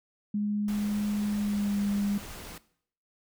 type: tone with pitch glide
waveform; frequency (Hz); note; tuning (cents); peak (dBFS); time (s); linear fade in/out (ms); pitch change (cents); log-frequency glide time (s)
sine; 207.5 to 202.6; G#3 to G#3; -1 to -43; -26; 0.34-2.18; 5; -42; 1.34-1.76
type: noise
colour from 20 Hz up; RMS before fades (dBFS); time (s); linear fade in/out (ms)
pink; -43; 0.68-2.58; 2
effects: noise-tail reverb RT60 0.6 s tail -18 dB re dry